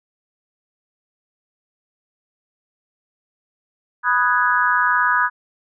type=chord; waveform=sine; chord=G# minor seventh; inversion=first; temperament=equal; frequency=987.8 / 1244.5 / 1480 / 1661.2 Hz; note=B5 / D#6 / F#6 / G#6; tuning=0 / 0 / 0 / 0 cents; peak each=-20 dBFS; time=4.03-5.3 s; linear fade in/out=50 ms; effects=none